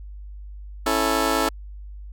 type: chord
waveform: 15% pulse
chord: A major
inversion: first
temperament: just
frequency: 275 / 330 / 440 Hz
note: C#4 / E4 / A4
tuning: -14 / +2 / 0 cents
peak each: -18 dBFS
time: 0.86-1.49 s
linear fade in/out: 5 ms
effects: added 50 Hz sine -35 dBFS peak until 2.12 s